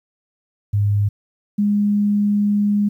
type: tone pair in turn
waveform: sine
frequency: 102.5 / 205.6 Hz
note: G#2 / G#3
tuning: -22 / -17 cents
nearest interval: octave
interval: 1205 cents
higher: second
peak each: -14 dBFS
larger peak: neither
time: 0.73-1.09 / 1.58-2.89 s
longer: second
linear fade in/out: 10 ms
effects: 9-bit

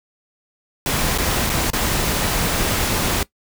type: noise with dropouts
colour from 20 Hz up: pink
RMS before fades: -20 dBFS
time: 0.86-3.23 s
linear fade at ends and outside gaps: 1 ms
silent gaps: 1.177-1.184 / 1.495-1.499 / 1.702-1.733 s
effects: noise-tail reverb RT60 0.1 s tail -19 dB re dry

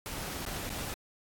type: noise with dropouts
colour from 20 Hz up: pink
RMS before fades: -38 dBFS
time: 0.06-0.94 s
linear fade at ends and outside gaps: 0 ms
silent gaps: 0.451-0.463 / 0.693-0.702 s
effects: AAC 64 kbps

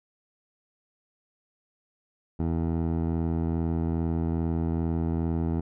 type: tone with low-pass filter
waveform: 15% pulse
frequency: 82.41 Hz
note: E2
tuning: in tune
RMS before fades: -27 dBFS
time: 2.39-5.61 s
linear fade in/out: 10 ms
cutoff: 610 Hz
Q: 0.69
effects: none

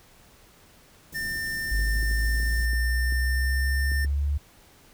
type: band-stop noise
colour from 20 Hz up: pink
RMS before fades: -40 dBFS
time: 1.12-2.66 s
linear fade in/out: 10 ms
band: 260 to 7800 Hz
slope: 12 dB/octave
type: tone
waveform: square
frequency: 1800 Hz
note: A6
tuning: 39 cents sharp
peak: -29 dBFS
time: 1.14-4.06 s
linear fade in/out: 20 ms
type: linear sweep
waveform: sine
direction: up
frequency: 51.2 to 72.8 Hz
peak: -22 dBFS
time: 1.71-4.38 s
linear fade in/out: 10 ms
type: clicks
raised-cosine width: 3 ms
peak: -28 dBFS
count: 9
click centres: 1.793 / 2.029 / 2.112 / 2.4 / 2.431 / 2.733 / 3.124 / 3.918 / 4.048 s
effects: pink hiss -55 dBFS RMS until 4.93 s

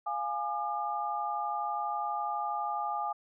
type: chord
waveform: sine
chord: D diminished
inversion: first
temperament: equal with one note detuned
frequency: 698.5 / 830.6 / 1203.5 Hz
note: F5 / Ab5 / D6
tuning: 0 / 0 / +42 cents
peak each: -38 / -33 / -35 dBFS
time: 0.06-3.13 s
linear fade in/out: 10 ms
effects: none

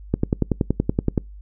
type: click train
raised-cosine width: 3 ms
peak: -5 dBFS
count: 12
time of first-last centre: 0.14-1.178 s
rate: 10.6 Hz
effects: noise-tail reverb RT60 0.2 s tail -26 dB re dry + added 50 Hz sine -37 dBFS peak until 1.41 s

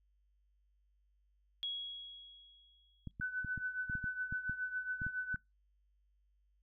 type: tone with exponential decay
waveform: sine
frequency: 3322 Hz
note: G#7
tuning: in tune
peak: -35 dBFS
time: 1.63-3.11 s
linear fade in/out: 0 ms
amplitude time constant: 320 ms
type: clicks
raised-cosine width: 5 ms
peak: -31 dBFS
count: 12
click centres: 3.073 / 3.199 / 3.447 / 3.577 / 3.898 / 3.953 / 4.042 / 4.325 / 4.496 / 5.018 / 5.066 / 5.344 s
type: tone with tremolo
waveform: sine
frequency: 1503 Hz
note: F#6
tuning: 27 cents sharp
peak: -33 dBFS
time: 3.21-5.36 s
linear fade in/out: 2 ms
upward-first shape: triangle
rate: 7.2 Hz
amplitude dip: 80%
effects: noise-tail reverb RT60 0.2 s tail -25 dB re dry + added 50 Hz sine -70 dBFS peak until 6.62 s

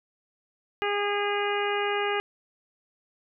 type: harmonic tone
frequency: 408.7 Hz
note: G#4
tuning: 28 cents flat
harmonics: 1 / 2 / 3 / 4 / 5 / 6 / 7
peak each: -28 / -31 / -33 / -34 / -35 / -36 / -36 dBFS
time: 0.82-2.2 s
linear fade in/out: 0 ms
effects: none

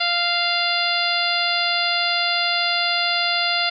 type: harmonic tone with a mistuned harmonic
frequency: 696 Hz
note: F5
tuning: 6 cents flat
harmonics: 1 / 2 / 3 / 4 / 5 / 6 / 7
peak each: -26 / -26 / -26 / -26 / -26 / -26 / -26 dBFS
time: 0-3.7 s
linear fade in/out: 10 ms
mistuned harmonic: 7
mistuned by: -26 cents
effects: none

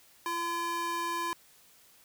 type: tone with high-pass filter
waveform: square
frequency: 340.3 Hz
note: F4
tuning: 45 cents flat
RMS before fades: -33 dBFS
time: 0.26-1.33 s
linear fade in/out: 0 ms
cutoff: 750 Hz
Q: 4.4
effects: white hiss -60 dBFS RMS until 2.04 s

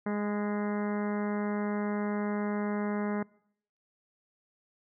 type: harmonic tone with a mistuned harmonic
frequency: 207.3 Hz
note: G#3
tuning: 3 cents flat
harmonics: 1 / 2 / 3 / 4 / 5 / 6 / 7 / 8 / 9 / 10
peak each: -30 / -36 / -40 / -42 / -44 / -46 / -47 / -48 / -49 / -50 dBFS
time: 0.06-3.23 s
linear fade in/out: 5 ms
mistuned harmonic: 5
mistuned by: -19 cents
effects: noise-tail reverb RT60 0.7 s tail -24 dB re dry

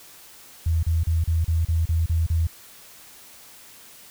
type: tone bursts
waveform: sine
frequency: 82 Hz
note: E2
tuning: 9 cents flat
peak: -18 dBFS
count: 9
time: 0.66-2.47 s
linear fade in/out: 5 ms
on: 170 ms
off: 35 ms
effects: white hiss -47 dBFS RMS until 4.1 s

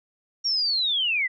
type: linear sweep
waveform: sine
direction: down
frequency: 5640 to 1932 Hz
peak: -21 dBFS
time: 0.44-1.28 s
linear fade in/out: 20 ms
effects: none

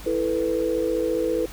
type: chord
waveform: sine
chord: E suspended fourth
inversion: none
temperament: just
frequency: 329.6 / 439.5 / 494.4 Hz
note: E4 / A4 / B4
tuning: 0 / -2 / +2 cents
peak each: -26 / -26 / -24 dBFS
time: 0.06-1.46 s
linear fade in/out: 5 ms
effects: added 50 Hz sine -41 dBFS peak until 1.52 s + pink hiss -42 dBFS RMS until 1.52 s

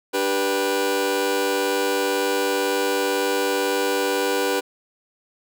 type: chord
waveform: sawtooth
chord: G major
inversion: second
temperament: just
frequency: 294 / 392 / 490 Hz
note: D4 / G4 / B4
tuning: +2 / 0 / -14 cents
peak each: -24 / -20 / -19 dBFS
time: 0.13-4.61 s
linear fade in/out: 20 ms
effects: none

